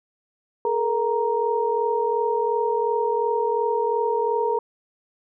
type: tone cluster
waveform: sine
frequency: 428.4 / 471.2 / 934 Hz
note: A4 / A#4 / A#5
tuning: -46 / +19 / +3 cents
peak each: -24 dBFS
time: 0.65-4.59 s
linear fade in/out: 2 ms
effects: none